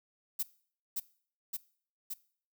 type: noise with echo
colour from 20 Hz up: violet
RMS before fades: -32 dBFS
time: 0.39-0.43 s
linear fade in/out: 10 ms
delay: 570 ms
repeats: 3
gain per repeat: -2 dB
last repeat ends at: 2.14 s
effects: noise-tail reverb RT60 0.5 s tail -20 dB re dry